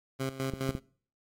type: tone with tremolo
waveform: 15% pulse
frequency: 133.6 Hz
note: C3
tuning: 36 cents sharp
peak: -24 dBFS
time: 0.19-0.8 s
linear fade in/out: 20 ms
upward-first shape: square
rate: 4.8 Hz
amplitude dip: 75%
type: clicks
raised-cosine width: 3 ms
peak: -20 dBFS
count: 3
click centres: 0.537 / 0.692 / 0.751 s
effects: noise-tail reverb RT60 0.5 s tail -23 dB re dry + AAC 64 kbps